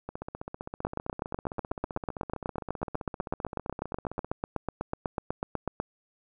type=two click trains; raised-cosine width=1 ms; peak=-22 / -15 dBFS; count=65 / 41; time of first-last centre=0.09-4.246 / 0.85-5.8 s; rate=15.4 / 8.08 Hz; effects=none